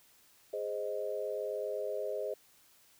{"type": "chord", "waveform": "sine", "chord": "Ab major", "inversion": "none", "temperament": "equal", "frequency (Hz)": [415.3, 523.3, 622.3], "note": ["Ab4", "C5", "Eb5"], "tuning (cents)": [0, 0, 0], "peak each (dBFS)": [-38, -38, -38], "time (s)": [0.53, 2.34], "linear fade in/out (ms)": 5, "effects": ["white hiss -64 dBFS RMS until 2.99 s"]}